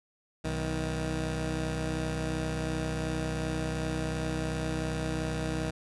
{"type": "tone pair together", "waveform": "15% pulse", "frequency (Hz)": [62.78, 158.2], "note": ["B1", "D#3"], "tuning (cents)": [29, 29], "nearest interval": "octave + major third", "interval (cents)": 1600, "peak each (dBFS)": [-27, -26], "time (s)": [0.44, 5.71], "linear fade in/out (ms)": 10, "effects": ["resampled to 24000 Hz"]}